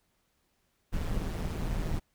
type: noise with amplitude modulation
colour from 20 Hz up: brown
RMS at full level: -29 dBFS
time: 0.92-2 s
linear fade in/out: 20 ms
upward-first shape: sine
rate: 161 Hz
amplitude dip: 65%
effects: pink hiss -74 dBFS RMS until 2.14 s